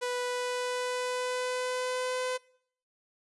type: tone with pitch glide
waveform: sawtooth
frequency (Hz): 493.9 to 507.5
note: B4 to B4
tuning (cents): 0 to +47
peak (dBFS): -26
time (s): 0.01-2.38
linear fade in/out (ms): 20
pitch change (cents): +47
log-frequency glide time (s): 0.23-2.19
effects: noise-tail reverb RT60 0.6 s tail -22 dB re dry + resampled to 24000 Hz